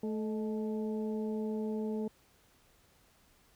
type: harmonic tone with a mistuned harmonic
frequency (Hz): 216.8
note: A3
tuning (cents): -25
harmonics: 1 / 2 / 3 / 4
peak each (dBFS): -34 / -37 / -49 / -51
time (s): 0.03-2.08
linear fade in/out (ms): 5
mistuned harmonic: 3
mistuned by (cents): -66
effects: pink hiss -66 dBFS RMS until 3.55 s